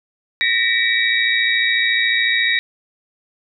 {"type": "tone cluster", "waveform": "sine", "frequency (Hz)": [1843, 1957, 2300, 3787], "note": ["A#6", "B6", "D7", "A#7"], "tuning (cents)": [-20, -16, -37, 27], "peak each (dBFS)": -20, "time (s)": [0.41, 2.59], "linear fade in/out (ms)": 0, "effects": []}